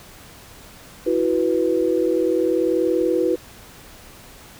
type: chord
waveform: sine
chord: E suspended second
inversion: none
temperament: equal with one note detuned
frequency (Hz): 329.6 / 370 / 491.6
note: E4 / F#4 / B4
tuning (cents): 0 / 0 / -8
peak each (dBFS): -21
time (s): 1.06-3.36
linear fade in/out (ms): 10
effects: pink hiss -44 dBFS RMS until 4.59 s